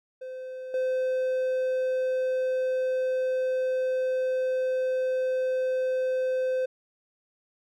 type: tone with level steps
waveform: triangle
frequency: 515 Hz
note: C5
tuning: 28 cents flat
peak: -33 / -22 dBFS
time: 0.21-6.66 s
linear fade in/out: 10 ms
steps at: 0.74 s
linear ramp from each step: 2 ms
effects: none